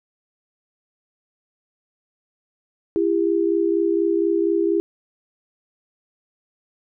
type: tone pair together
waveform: sine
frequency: 335.8 / 400 Hz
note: E4 / G4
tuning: +32 / +35 cents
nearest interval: minor third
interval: 303 cents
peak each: -19 / -20 dBFS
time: 2.96-4.8 s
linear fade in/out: 0 ms
effects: none